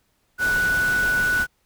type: tone in noise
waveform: sine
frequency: 1480 Hz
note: F#6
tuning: in tune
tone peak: -18 dBFS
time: 0.38-1.47 s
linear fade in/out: 50 ms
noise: pink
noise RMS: -31 dBFS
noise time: 0.38-1.47 s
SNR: +10 dB
effects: pink hiss -67 dBFS RMS until 1.65 s